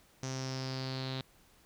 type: tone with low-pass filter sweep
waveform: sawtooth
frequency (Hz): 131.5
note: C3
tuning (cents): +9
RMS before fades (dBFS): -38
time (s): 0.23-1.21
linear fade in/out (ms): 0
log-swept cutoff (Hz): 6100 to 3900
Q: 6.8
effects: pink hiss -64 dBFS RMS until 1.65 s